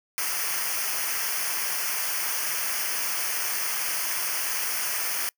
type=noise with comb filter; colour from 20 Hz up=white; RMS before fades=-28 dBFS; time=0.18-5.29 s; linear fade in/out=0 ms; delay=0.26 ms; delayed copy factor=-0.85; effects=noise-tail reverb RT60 0.1 s tail -25 dB re dry